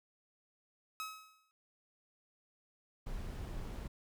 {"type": "tone with exponential decay", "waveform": "sawtooth", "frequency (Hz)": 1280, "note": "D#6", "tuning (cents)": 49, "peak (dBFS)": -34, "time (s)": [1, 1.51], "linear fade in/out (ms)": 0, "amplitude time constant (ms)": 110}
{"type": "noise", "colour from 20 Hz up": "brown", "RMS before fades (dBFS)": -42, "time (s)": [3.06, 3.88], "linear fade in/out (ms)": 10}
{"effects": []}